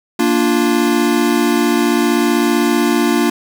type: chord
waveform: square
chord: Bb major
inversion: none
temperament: equal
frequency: 233.1 / 293.7 / 349.2 Hz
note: Bb3 / D4 / F4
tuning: 0 / 0 / 0 cents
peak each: -17 dBFS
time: 0.19-3.3 s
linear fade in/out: 5 ms
effects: 7-bit